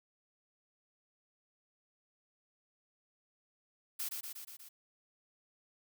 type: noise with echo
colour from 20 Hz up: blue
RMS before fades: -38 dBFS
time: 3.99-4.09 s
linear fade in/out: 10 ms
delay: 120 ms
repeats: 5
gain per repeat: -3 dB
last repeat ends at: 4.69 s
effects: none